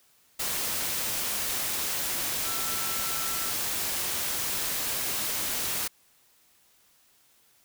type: tone in noise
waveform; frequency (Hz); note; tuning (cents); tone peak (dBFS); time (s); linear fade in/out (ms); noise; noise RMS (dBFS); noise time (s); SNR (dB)
sine; 1339; E6; +27; -39; 2.45-3.51; 10; white; -30; 0.39-5.88; -12
effects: white hiss -63 dBFS RMS until 7.64 s